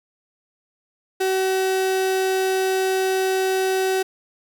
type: tone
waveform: 35% pulse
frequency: 378.9 Hz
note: F#4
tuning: 41 cents sharp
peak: -17 dBFS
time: 1.2-4.03 s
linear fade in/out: 10 ms
effects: none